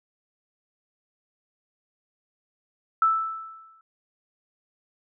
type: tone with exponential decay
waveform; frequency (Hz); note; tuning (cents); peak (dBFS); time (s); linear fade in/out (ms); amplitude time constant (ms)
sine; 1318.5; E6; 0; -15; 3.02-3.81; 2; 170
effects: none